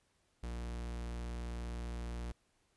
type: tone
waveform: 45% pulse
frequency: 59 Hz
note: A#1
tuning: 22 cents sharp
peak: -39 dBFS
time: 0.43-2.32 s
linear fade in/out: 5 ms
effects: pink hiss -75 dBFS RMS until 2.76 s + resampled to 24000 Hz